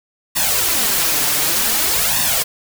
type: noise with flanger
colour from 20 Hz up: white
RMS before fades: -17 dBFS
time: 0.35-2.44 s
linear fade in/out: 20 ms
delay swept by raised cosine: 1.1 to 6.9 ms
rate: 0.54 Hz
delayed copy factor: +0.75
effects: none